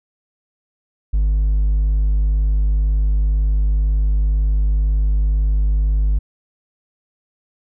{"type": "tone with hard clipping", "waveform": "sine", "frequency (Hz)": 51, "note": "G#1", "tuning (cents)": -31, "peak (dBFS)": -14, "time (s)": [1.13, 6.19], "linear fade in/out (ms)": 10, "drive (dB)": 2, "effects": []}